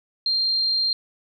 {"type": "tone", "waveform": "sine", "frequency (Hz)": 4186, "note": "C8", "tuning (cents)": 0, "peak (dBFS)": -19, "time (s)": [0.26, 0.93], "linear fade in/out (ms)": 2, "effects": []}